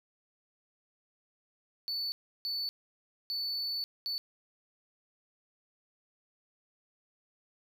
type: tone bursts at uneven times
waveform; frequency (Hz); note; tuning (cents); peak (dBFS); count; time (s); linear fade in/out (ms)
triangle; 4479; C#8; +17; -31; 4; 1.88-2.12 / 2.45-2.69 / 3.3-3.84 / 4.06-4.18; 0
effects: none